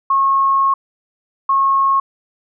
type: tone pair in turn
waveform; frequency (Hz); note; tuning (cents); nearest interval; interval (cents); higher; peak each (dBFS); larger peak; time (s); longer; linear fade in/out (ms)
sine; 1089 / 1089; C#6 / C#6; -31 / -31; unison; 0; neither; -11; neither; 0.1-0.74 / 1.49-2; first; 5
effects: none